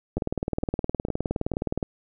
two click trains, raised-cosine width 2 ms, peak -21 / -12 dBFS, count 4 / 33, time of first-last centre 0.18-1.537 / 0.17-1.828 s, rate 2.21 / 19.3 Hz, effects none

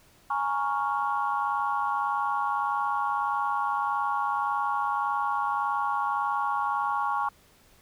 sine chord, Bb minor seventh, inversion third, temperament equal, 830.6 / 932.3 / 1108.7 / 1396.9 Hz, Ab5 / Bb5 / Db6 / F6, 0 / 0 / 0 / 0 cents, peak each -29 / -32 / -28 / -34 dBFS, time 0.3-7.29 s, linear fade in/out 5 ms, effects tanh soft clip ceiling -14 dBFS + pink hiss -59 dBFS RMS until 7.81 s

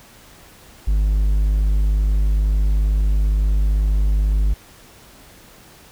triangle tone, 51.1 Hz, G#1, 27 cents flat, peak -12 dBFS, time 0.87-4.54 s, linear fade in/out 10 ms, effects pink hiss -46 dBFS RMS until 5.91 s

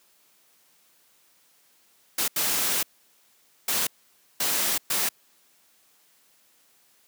white noise bursts at uneven times, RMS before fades -25 dBFS, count 5, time 2.18-2.28 / 2.36-2.83 / 3.68-3.87 / 4.4-4.78 / 4.9-5.09 s, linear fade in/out 5 ms, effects white hiss -62 dBFS RMS until 7.07 s + high-pass 150 Hz 12 dB/octave

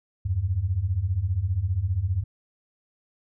sine beating tone pair, 82.8 / 97.8 Hz, E2 / G2, +8 / -4 cents, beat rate 15 Hz, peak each -27 / -24 dBFS, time 0.25-2.24 s, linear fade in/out 10 ms, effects none

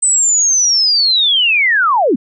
sine linear sweep, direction down, 8160 to 200 Hz, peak -9 dBFS, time 0.02-2.16 s, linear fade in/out 10 ms, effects none

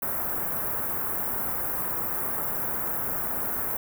white band-stop noise, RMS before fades -29 dBFS, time 0.02-3.77 s, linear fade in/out 5 ms, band 1500 to 13000 Hz, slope 24 dB/octave, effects none

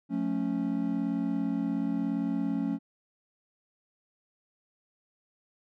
triangle chord, F augmented, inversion none, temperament equal with one note detuned, 179.11 / 220 / 277.2 Hz, F3 / A3 / C#4, +44 / 0 / 0 cents, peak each -32 / -30 / -28 dBFS, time 0.09-2.79 s, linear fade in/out 50 ms, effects none

